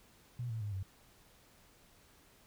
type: tone with pitch steps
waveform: sine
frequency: 121.7 / 112.25 / 103.53 / 95.48 Hz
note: B2 / A2 / G#2 / G2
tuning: -25 / +35 / -5 / -45 cents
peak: -36 dBFS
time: 0.39-0.83 s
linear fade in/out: 5 ms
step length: 110 ms
effects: pink hiss -64 dBFS RMS until 2.46 s